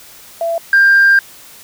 sine tone pair in turn, 670 / 1593.5 Hz, E5 / G6, +28 / +28 cents, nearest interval octave + minor third, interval 1500 cents, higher second, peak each -14 / -4 dBFS, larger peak second, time 0.41-0.58 / 0.73-1.19 s, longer second, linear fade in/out 2 ms, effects tanh soft clip ceiling -3 dBFS + white hiss -39 dBFS RMS until 1.63 s

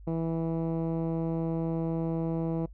10% pulse tone with low-pass filter, 163.9 Hz, E3, 10 cents flat, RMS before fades -30 dBFS, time 0.07-2.66 s, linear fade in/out 5 ms, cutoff 420 Hz, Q 0.59, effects noise-tail reverb RT60 0.1 s tail -23 dB re dry + added 50 Hz sine -45 dBFS peak until 2.73 s

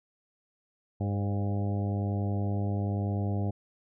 harmonic tone with a mistuned harmonic, 101 Hz, G#2, 48 cents flat, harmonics 1 / 2 / 3 / 4 / 5 / 6 / 7 / 8, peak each -28 / -34 / -39 / -42 / -44 / -45 / -43 / -47 dBFS, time 1-3.51 s, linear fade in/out 10 ms, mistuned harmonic 5, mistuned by +36 cents, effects none

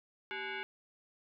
sine tone with frequency modulation, 387.5 Hz, G4, 20 cents flat, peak -37 dBFS, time 0.31-0.63 s, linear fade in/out 0 ms, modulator 621 Hz, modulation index 4, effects none

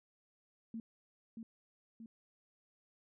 sine tone with echo, 226.6 Hz, A#3, 49 cents flat, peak -40 dBFS, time 0.74-0.8 s, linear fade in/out 2 ms, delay 630 ms, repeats 2, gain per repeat -4 dB, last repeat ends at 2.06 s, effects none

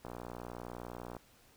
click train, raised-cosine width 1 ms, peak -29 dBFS, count 68, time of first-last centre 0.05-1.167 s, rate 60 Hz, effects pink hiss -64 dBFS RMS until 1.56 s

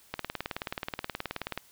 click train, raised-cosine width 0.3 ms, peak -16 dBFS, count 28, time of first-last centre 0.14-1.576 s, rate 18.8 Hz, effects white hiss -59 dBFS RMS until 1.71 s

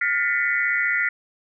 sine tone cluster, 1419 / 1783 / 1862 / 1997 / 2216 Hz, F6 / A6 / A#6 / B6 / C#7, +27 / +22 / -2 / +19 / -1 cents, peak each -25 / -28 / -31 / -22 / -29 dBFS, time 0.01-1.09 s, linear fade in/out 5 ms, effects none

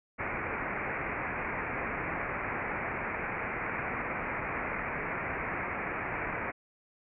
white low-pass noise, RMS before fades -35 dBFS, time 0.18-6.52 s, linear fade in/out 20 ms, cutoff 2400 Hz, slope 96 dB/octave, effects none

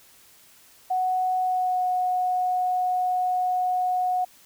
sine tone with pitch glide, 740 to 731.5 Hz, F#5 to F#5, 0 to -20 cents, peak -21 dBFS, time 0.9-4.25 s, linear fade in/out 10 ms, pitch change -20 cents, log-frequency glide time 1.39-1.85 s, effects white hiss -54 dBFS RMS until 4.45 s

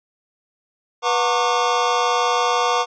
square tone cluster, 489.1 / 724 / 912 / 1098 / 1178 Hz, B4 / F#5 / A#5 / C#6 / D6, -17 / -38 / -38 / -17 / +5 cents, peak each -24 dBFS, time 1.02-2.86 s, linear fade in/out 50 ms, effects resampled to 16000 Hz

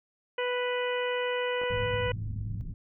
harmonic tone, 493.9 Hz, B4, in tune, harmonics 1 / 2 / 3 / 4 / 5 / 6, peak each -29 / -36 / -38 / -37 / -40 / -39 dBFS, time 0.38-2.12 s, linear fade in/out 5 ms
clicks, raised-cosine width 1 ms, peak -28 dBFS, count 2, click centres 1.616 / 1.636 s
pink low-pass noise, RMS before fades -38 dBFS, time 1.7-2.74 s, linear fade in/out 2 ms, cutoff 190 Hz, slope 24 dB/octave
sine tone with tremolo, 105 Hz, G#2, 19 cents sharp, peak -32 dBFS, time 1.72-2.61 s, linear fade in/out 0 ms, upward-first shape sine, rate 9.7 Hz, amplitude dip 30%
effects none

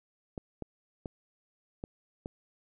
clicks, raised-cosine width 2 ms, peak -24 dBFS, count 5, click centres 0.378 / 0.623 / 1.058 / 1.839 / 2.259 s, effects none

